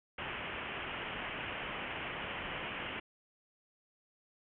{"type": "low-pass noise", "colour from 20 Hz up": "white", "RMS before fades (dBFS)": -41, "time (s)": [0.18, 3], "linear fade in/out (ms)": 5, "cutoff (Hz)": 3100, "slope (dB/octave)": 96, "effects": []}